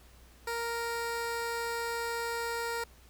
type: tone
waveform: 15% pulse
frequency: 466.2 Hz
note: A#4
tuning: in tune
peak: -26 dBFS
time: 0.47-2.84 s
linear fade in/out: 5 ms
effects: added 60 Hz sine -56 dBFS peak until 3.09 s + pink hiss -60 dBFS RMS until 3.09 s